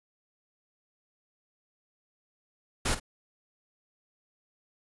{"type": "noise with echo", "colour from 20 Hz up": "pink", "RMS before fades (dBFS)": -27, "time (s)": [2.85, 2.95], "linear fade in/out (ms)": 10, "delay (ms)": 49, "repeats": 1, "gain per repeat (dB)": -13, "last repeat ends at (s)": 2.999, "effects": ["resampled to 24000 Hz"]}